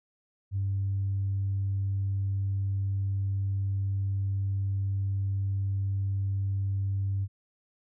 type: tone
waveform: sine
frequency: 98 Hz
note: G2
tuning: in tune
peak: -25 dBFS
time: 0.51-7.28 s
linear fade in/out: 50 ms
effects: tanh soft clip ceiling -22 dBFS